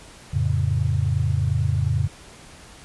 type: chord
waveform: sine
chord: F augmented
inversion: none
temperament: equal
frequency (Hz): 87.31 / 110 / 138.59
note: F2 / A2 / C#3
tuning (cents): 0 / 0 / 0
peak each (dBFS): -23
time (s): 0.33-2.08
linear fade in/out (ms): 10
effects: pink hiss -45 dBFS RMS until 2.84 s + resampled to 24000 Hz